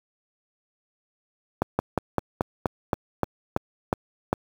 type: slowing click train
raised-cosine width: 1 ms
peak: -7 dBFS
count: 11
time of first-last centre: 1.62-4.329 s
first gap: 170 ms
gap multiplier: 1.1
effects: high-pass 60 Hz 12 dB/octave + 7-bit